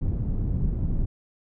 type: low-pass noise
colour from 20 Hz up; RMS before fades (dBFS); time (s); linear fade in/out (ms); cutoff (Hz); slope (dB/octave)
pink; -25; 0.01-1.06; 10; 160; 12
effects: none